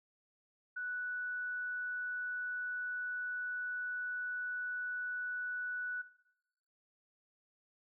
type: tone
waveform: sine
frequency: 1480 Hz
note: F#6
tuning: in tune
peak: -37 dBFS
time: 0.76-6.02 s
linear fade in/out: 10 ms
effects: noise-tail reverb RT60 0.9 s tail -17 dB re dry